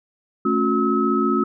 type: tone cluster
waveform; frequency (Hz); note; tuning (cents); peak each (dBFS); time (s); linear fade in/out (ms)
sine; 219.1 / 274.4 / 360.1 / 1288; A3 / C#4 / F#4 / E6; -7 / -17 / -47 / -41; -22; 0.45-1.44; 5
effects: none